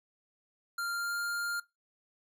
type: tone with pitch glide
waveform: square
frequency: 1392 to 1402.5 Hz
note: F6 to F6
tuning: -6 to +7 cents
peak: -33 dBFS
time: 0.78-1.6 s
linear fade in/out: 5 ms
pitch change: +13 cents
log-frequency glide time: 0.92-1.2 s
effects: noise-tail reverb RT60 0.2 s tail -20 dB re dry